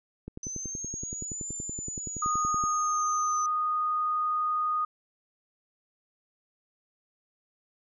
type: click train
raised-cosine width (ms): 3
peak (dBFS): -25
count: 26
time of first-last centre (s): 0.28-2.638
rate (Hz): 10.6
type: linear two-way sweep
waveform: sine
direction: up then down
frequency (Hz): 6060 to 7180 to 6060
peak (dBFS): -34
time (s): 0.43-3.46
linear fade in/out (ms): 2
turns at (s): 1.54
type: tone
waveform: sine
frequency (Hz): 1236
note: D#6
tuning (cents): -12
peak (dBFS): -25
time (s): 2.22-4.85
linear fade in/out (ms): 5
effects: none